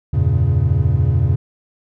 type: chord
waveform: triangle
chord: E diminished seventh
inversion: none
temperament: equal with one note detuned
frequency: 82.41 / 95.93 / 116.54 / 138.59 Hz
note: E2 / G2 / Bb2 / Db3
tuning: 0 / -37 / 0 / 0 cents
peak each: -16 dBFS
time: 0.13-1.36 s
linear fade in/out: 10 ms
effects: tanh soft clip ceiling -2 dBFS